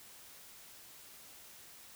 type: silence
effects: white hiss -55 dBFS RMS until 1.95 s